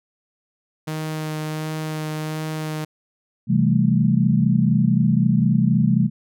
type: tone with vibrato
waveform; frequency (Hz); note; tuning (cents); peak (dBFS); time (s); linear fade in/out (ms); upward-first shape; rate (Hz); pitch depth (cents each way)
sawtooth; 155.56; D#3; 0; -21; 0.87-2.85; 10; sine; 1.4; 11
type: chord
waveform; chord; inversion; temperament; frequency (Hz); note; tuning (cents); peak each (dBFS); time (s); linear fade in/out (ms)
sine; A minor seventh; first; equal; 130.81 / 164.81 / 196 / 220; C3 / E3 / G3 / A3; 0 / 0 / 0 / 0; -20; 3.47-6.1; 50
effects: none